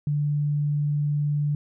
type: tone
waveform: sine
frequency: 146.83 Hz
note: D3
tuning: in tune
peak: -21 dBFS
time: 0.07-1.55 s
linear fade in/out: 2 ms
effects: none